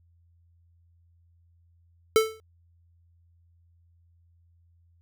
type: tone with exponential decay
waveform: square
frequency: 440.4 Hz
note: A4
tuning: 2 cents sharp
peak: -14 dBFS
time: 2.16-2.4 s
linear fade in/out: 0 ms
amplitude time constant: 52 ms
effects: added 85 Hz sine -59 dBFS peak until 5.01 s